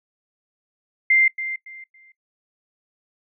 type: tone with echo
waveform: sine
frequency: 2093 Hz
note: C7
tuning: in tune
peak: -13 dBFS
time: 1.1-1.28 s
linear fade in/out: 5 ms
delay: 280 ms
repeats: 3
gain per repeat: -12 dB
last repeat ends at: 2.12 s
effects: noise-tail reverb RT60 0.1 s tail -19 dB re dry